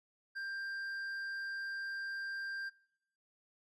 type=tone with hard clipping; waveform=sine; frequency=1586 Hz; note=G6; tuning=20 cents sharp; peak=-40 dBFS; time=0.35-2.7 s; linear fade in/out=20 ms; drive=5 dB; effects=noise-tail reverb RT60 0.8 s tail -25 dB re dry + resampled to 24000 Hz